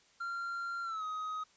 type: tone with pitch glide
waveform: triangle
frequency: 1382 to 1260 Hz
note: F6 to D#6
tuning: -19 to +21 cents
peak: -34 dBFS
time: 0.2-1.44 s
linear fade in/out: 10 ms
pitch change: -160 cents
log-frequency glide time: 0.83-1.04 s
effects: white hiss -66 dBFS RMS until 1.56 s + resampled to 16000 Hz